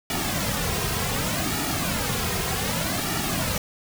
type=noise with flanger; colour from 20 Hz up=pink; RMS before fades=-26 dBFS; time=0.1-3.58 s; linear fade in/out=2 ms; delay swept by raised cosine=1.9 to 3.5 ms; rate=0.66 Hz; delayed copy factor=-0.7; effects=none